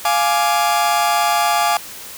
40% pulse chord, D diminished, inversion first, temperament equal with one note detuned, 698.5 / 835.4 / 1174.7 Hz, F5 / Ab5 / D6, 0 / +10 / 0 cents, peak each -18 / -17 / -19 dBFS, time 0.05-1.77 s, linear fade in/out 2 ms, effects white hiss -34 dBFS RMS until 2.17 s

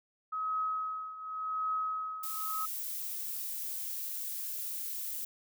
sine tone with tremolo, 1274 Hz, D#6, 41 cents sharp, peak -29 dBFS, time 0.32-2.66 s, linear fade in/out 10 ms, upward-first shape triangle, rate 0.89 Hz, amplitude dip 80%
violet noise, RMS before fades -38 dBFS, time 2.23-5.25 s, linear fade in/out 5 ms
effects none

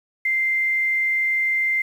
sine tone with quantisation, 2089 Hz, C7, 3 cents flat, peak -18 dBFS, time 0.25-1.82 s, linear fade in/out 5 ms, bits 8, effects none

